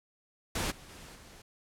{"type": "noise with level steps", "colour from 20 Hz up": "pink", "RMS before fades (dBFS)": [-32, -52, -49, -53], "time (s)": [0.55, 1.42], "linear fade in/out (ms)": 5, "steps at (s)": [0.7, 0.88, 1.14], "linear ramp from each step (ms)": 20, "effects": ["low-pass 11000 Hz 12 dB/octave"]}